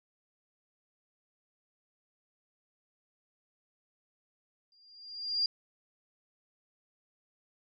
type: tone with exponential growth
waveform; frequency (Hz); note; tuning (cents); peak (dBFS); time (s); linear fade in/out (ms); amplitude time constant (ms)
sine; 4795; D8; +35; -24; 4.72-5.46; 2; 160
effects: none